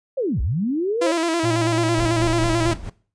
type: linear two-way sweep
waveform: sine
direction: down then up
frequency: 569 to 46.72 to 569 Hz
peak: -19 dBFS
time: 0.17-1.12 s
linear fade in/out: 10 ms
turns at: 0.41 s
type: tone with vibrato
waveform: sawtooth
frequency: 332.3 Hz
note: E4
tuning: 14 cents sharp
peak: -15 dBFS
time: 1.01-2.74 s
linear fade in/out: 10 ms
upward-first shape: square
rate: 9.1 Hz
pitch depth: 49 cents each way
type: harmonic tone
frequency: 116.1 Hz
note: A#2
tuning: 7 cents flat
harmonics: 1 / 3 / 5 / 7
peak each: -23 / -33 / -37 / -40 dBFS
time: 1.43-2.74 s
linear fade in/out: 10 ms
type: noise with tremolo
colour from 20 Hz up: brown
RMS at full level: -26 dBFS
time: 1.97-2.9 s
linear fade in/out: 10 ms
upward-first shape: sine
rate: 4.5 Hz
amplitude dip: 70%
effects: noise-tail reverb RT60 0.4 s tail -19 dB re dry + resampled to 22050 Hz